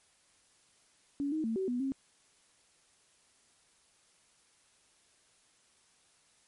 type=tone with pitch steps; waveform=sine; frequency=283.1 / 313.3 / 225 / 380.3 / 245.3 / 269.3 Hz; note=C#4 / D#4 / A3 / F#4 / B3 / C#4; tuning=+37 / +12 / +39 / +48 / -12 / -50 cents; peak=-30 dBFS; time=1.2-1.92 s; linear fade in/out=0 ms; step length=120 ms; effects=white hiss -67 dBFS RMS until 6.47 s + MP3 48 kbps